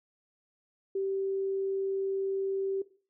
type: tone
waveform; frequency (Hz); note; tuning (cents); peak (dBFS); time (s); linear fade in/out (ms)
sine; 388.4; G4; -16; -28; 0.95-2.82; 5
effects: noise-tail reverb RT60 0.4 s tail -17 dB re dry